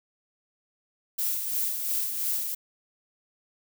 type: noise with tremolo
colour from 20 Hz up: violet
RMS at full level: -27 dBFS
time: 1.18-2.55 s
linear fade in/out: 10 ms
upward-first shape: sine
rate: 2.9 Hz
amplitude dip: 45%
effects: none